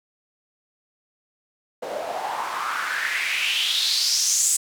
white noise with band-pass filter sweep, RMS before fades -24 dBFS, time 1.82-4.57 s, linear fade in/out 10 ms, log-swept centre 520 to 8000 Hz, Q 4.6, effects none

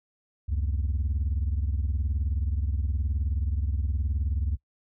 sine beating tone pair, 68 / 87 Hz, C#2 / F2, -33 / -6 cents, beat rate 19 Hz, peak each -24 / -27 dBFS, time 0.48-4.57 s, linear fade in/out 20 ms, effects noise-tail reverb RT60 0.1 s tail -24 dB re dry + tanh soft clip ceiling -21 dBFS

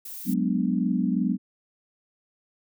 violet noise, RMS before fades -38 dBFS, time 0.05-0.34 s, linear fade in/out 5 ms
sine chord, G# half-diminished seventh, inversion third, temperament equal, 185 / 207.7 / 246.9 / 293.7 Hz, F#3 / G#3 / B3 / D4, 0 / 0 / 0 / 0 cents, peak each -26 / -27 / -26 / -31 dBFS, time 0.25-1.38 s, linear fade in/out 50 ms
effects none

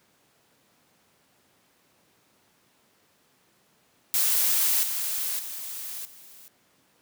blue noise with level steps, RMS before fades -23 / -29 / -36 / -49 dBFS, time 4.14-6.48 s, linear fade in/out 0 ms, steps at 4.83 / 5.39 / 6.05 s, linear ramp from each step 2 ms, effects pink hiss -64 dBFS RMS until 7.01 s + high-pass 150 Hz 12 dB/octave

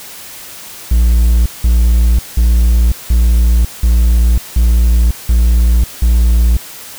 triangle tone bursts, 58.27 Hz, A#1, in tune, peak -4 dBFS, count 8, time 0.91-6.57 s, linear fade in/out 5 ms, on 550 ms, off 180 ms, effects white hiss -31 dBFS RMS until 6.98 s

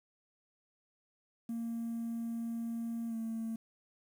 triangle tone with pitch glide, 230.8 to 225.3 Hz, A#3 to A3, -17 to +41 cents, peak -32 dBFS, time 1.49-3.56 s, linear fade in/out 5 ms, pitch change -42 cents, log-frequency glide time 3.08-3.15 s, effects tanh soft clip ceiling -31 dBFS + 10-bit

